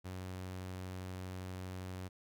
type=tone; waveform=sawtooth; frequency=92.5 Hz; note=F#2; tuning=in tune; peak=-38 dBFS; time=0.04-2.09 s; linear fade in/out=20 ms; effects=none